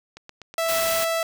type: click train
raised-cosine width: 0.2 ms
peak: -23 dBFS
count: 6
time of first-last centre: 0.17-0.787 s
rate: 8.1 Hz
type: tone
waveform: sawtooth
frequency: 659.3 Hz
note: E5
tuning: in tune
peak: -18 dBFS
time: 0.58-1.23 s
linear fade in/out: 2 ms
type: noise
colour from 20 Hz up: white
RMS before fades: -28 dBFS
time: 0.68-1.05 s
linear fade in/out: 10 ms
effects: none